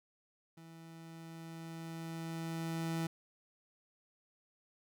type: tone with level ramp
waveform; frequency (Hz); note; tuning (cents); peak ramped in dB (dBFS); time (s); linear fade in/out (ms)
30% pulse; 164.2; E3; -6; -50 to -31; 0.57-3.07; 5
effects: none